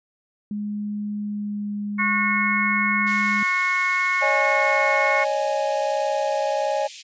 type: tone with pitch glide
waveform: sine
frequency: 207.7 to 205.9 Hz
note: G#3 to G#3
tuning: 0 to -15 cents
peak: -25 dBFS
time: 0.51-3.43 s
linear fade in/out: 2 ms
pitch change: -15 cents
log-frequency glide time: 1.18-1.73 s
type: harmonic tone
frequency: 363.8 Hz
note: F#4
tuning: 29 cents flat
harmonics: 3 / 4 / 5 / 6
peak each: -25 / -29 / -28 / -21 dBFS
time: 1.98-5.25 s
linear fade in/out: 20 ms
type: high-pass noise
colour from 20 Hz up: pink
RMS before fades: -39 dBFS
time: 3.06-7.03 s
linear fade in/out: 20 ms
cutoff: 2300 Hz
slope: 48 dB/octave
type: chord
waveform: triangle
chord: C# suspended second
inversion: none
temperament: equal with one note detuned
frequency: 554.4 / 615.8 / 830.6 Hz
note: C#5 / D#5 / G#5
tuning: 0 / -18 / 0 cents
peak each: -23 dBFS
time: 4.21-6.88 s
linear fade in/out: 20 ms
effects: resampled to 16000 Hz